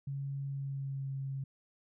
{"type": "tone with pitch glide", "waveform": "sine", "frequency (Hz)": [138.5, 135.81], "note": ["C#3", "C#3"], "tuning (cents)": [-1, -35], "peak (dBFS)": -35, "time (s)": [0.07, 1.44], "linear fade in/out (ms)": 5, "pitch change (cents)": -34, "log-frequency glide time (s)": [0.47, 1.12], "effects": []}